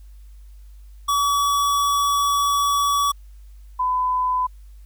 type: tone pair in turn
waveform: square / sine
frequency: 1139 / 1006.1 Hz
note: C#6 / B5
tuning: +47 / +32 cents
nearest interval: major second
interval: 215 cents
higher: first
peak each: -18 / -18 dBFS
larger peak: neither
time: 1.08-3.12 / 3.79-4.47 s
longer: first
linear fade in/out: 10 ms
effects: added 50 Hz sine -40 dBFS peak until 4.85 s + white hiss -63 dBFS RMS until 4.85 s